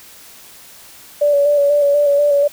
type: tone with vibrato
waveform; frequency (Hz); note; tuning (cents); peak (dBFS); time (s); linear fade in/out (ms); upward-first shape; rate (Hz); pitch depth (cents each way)
sine; 576; D5; -34; -10; 1.21-2.48; 10; square; 4.1; 24
effects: white hiss -41 dBFS RMS until 2.52 s